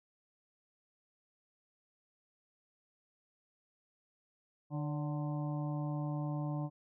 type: harmonic tone with a mistuned harmonic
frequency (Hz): 149.1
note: D3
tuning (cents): +27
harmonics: 1 / 2 / 4 / 5 / 6 / 7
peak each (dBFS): -35 / -41 / -47 / -49 / -51 / -52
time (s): 4.7-6.7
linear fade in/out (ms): 50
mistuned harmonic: 4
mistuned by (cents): -54
effects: none